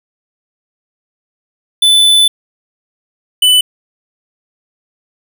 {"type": "tone pair in turn", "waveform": "square", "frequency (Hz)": [3502, 2994], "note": ["A7", "F#7"], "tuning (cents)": [-9, 20], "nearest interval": "minor third", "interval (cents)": 271, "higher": "first", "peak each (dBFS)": -6, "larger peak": "neither", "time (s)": [[1.82, 2.28], [3.42, 3.61]], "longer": "first", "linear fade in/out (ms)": 5, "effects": []}